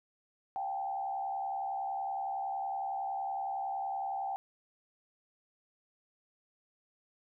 sine tone with frequency modulation, 784 Hz, G5, in tune, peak -33 dBFS, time 0.56-4.36 s, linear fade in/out 0 ms, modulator 70.8 Hz, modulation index 0.79, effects none

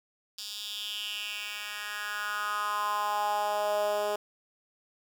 10% pulse tone with high-pass filter sweep, 207.7 Hz, G#3, in tune, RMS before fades -32 dBFS, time 0.38-4.16 s, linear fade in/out 5 ms, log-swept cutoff 4300 to 500 Hz, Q 4.2, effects 9-bit

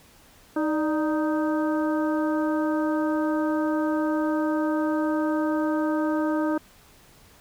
harmonic tone with a mistuned harmonic, 311.1 Hz, D#4, in tune, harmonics 1 / 2 / 3 / 4 / 5, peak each -23 / -29 / -33 / -35 / -37 dBFS, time 0.56-6.58 s, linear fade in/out 5 ms, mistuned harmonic 2, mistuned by -72 cents, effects pink hiss -54 dBFS RMS until 7.4 s

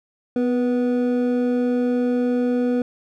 triangle tone pair together, 248.3 / 488.2 Hz, B3 / B4, +9 / -20 cents, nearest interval octave, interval 1171 cents, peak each -17 / -21 dBFS, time 0.36-2.82 s, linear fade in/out 2 ms, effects none

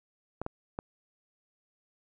clicks, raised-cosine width 1 ms, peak -20 dBFS, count 3, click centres 0.416 / 0.464 / 0.789 s, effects none

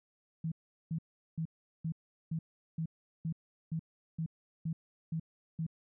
sine tone bursts, 161.9 Hz, E3, 31 cents flat, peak -32 dBFS, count 12, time 0.44-5.666 s, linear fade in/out 5 ms, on 78 ms, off 390 ms, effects none

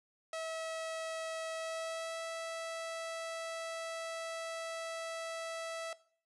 sawtooth tone with pitch glide, 647 to 656.8 Hz, E5 to E5, -32 to -6 cents, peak -34 dBFS, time 0.33-5.93 s, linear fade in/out 2 ms, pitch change +26 cents, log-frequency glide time 1.54-2.22 s, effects noise-tail reverb RT60 0.5 s tail -19 dB re dry + resampled to 24000 Hz

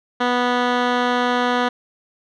10% pulse tone with low-pass filter, 245.9 Hz, B3, 7 cents flat, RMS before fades -19 dBFS, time 0.2-1.69 s, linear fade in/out 10 ms, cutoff 2900 Hz, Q 1.2, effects none

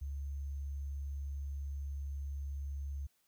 sine tone with sample-and-hold, 70.2 Hz, C#2, 22 cents sharp, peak -37 dBFS, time 0.01-3.07 s, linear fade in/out 10 ms, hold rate 6300 Hz, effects white hiss -75 dBFS RMS until 3.27 s

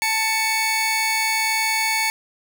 sawtooth tone pair together, 883 / 2228 Hz, A5 / C#7, +6 / +8 cents, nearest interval octave + major third, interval 1602 cents, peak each -20 / -17 dBFS, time 0.02-2.1 s, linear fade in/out 0 ms, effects none

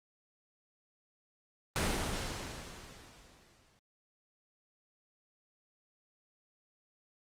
pink noise with exponential decay, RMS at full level -29 dBFS, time 1.76-3.79 s, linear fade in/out 0 ms, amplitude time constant 440 ms, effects low-pass 9000 Hz 12 dB/octave + Opus 32 kbps

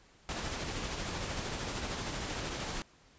pink noise with tremolo, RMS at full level -36 dBFS, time 0.29-2.82 s, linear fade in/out 0 ms, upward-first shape sine, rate 13 Hz, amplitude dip 30%, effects pink hiss -62 dBFS RMS until 3.18 s + resampled to 16000 Hz

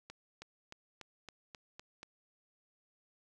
accelerating click train, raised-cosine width 0.2 ms, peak -30 dBFS, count 8, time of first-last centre 0.1-2.031 s, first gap 320 ms, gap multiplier 0.95, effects none

